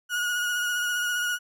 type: tone with vibrato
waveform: 35% pulse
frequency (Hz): 1449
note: F#6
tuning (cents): -37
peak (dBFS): -23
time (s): 0.09-1.39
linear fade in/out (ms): 50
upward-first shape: sine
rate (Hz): 15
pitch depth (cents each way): 23
effects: none